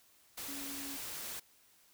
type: tone in noise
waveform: sine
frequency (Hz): 279.1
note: C#4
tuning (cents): +12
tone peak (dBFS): -46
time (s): 0.48-0.97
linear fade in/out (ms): 10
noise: white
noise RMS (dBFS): -43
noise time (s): 0.37-1.4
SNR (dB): -6
effects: white hiss -66 dBFS RMS until 1.93 s